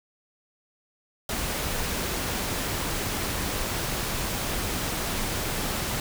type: noise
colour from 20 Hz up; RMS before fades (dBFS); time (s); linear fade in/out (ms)
pink; -29; 1.29-6; 2
effects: none